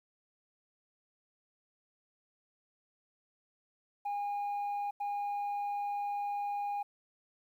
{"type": "tone bursts at uneven times", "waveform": "sine", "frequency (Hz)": 815, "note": "G#5", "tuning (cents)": -33, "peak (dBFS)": -30, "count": 2, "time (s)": [[4.05, 4.91], [5, 6.83]], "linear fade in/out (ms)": 10, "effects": ["tanh soft clip ceiling -32 dBFS", "11-bit"]}